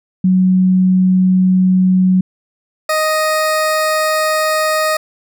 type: tone pair in turn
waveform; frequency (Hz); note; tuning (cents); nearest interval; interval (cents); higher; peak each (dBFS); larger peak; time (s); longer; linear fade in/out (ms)
sine / 20% pulse; 185.3 / 623.3; F#3 / D#5; +3 / +3; octave + major sixth; 2100; second; -8; neither; 0.24-2.21 / 2.89-4.97; second; 5
effects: none